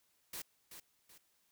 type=noise with echo; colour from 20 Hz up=white; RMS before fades=-44 dBFS; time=0.33-0.42 s; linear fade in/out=5 ms; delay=380 ms; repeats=2; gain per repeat=-8 dB; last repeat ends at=1.18 s; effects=white hiss -75 dBFS RMS until 1.51 s